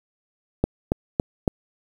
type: click train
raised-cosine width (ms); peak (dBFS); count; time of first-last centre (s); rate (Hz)
2; -5; 4; 0.64-1.478; 3.58
effects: 7-bit